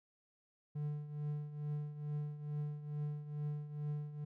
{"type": "tone with tremolo", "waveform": "triangle", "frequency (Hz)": 148.3, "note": "D3", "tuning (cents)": 17, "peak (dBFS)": -33, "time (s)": [0.75, 4.25], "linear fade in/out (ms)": 10, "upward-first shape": "triangle", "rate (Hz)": 2.3, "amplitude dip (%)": 75, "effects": []}